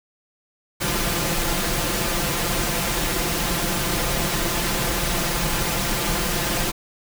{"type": "noise with comb filter", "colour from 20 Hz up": "pink", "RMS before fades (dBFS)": -23, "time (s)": [0.8, 6.72], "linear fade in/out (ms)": 20, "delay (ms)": 5.8, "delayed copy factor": 0.7, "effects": []}